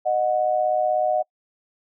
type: tone pair together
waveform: sine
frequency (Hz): 616.8 / 733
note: D#5 / F#5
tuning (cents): -15 / -16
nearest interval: minor third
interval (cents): 299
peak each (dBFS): -21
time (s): 0.05-1.23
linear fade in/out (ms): 20
effects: noise-tail reverb RT60 0.1 s tail -26 dB re dry